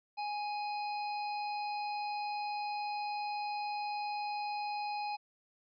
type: harmonic tone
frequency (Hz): 830.6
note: G#5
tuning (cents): 0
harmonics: 1 / 3 / 5 / 6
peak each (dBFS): -35 / -45 / -49 / -51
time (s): 0.17-5.17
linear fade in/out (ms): 20
effects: none